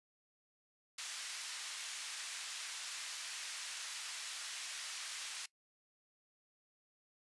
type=band-pass noise; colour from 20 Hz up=white; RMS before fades=-45 dBFS; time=0.98-5.46 s; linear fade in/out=5 ms; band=1400 to 6900 Hz; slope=12 dB/octave; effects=noise-tail reverb RT60 0.1 s tail -21 dB re dry + resampled to 24000 Hz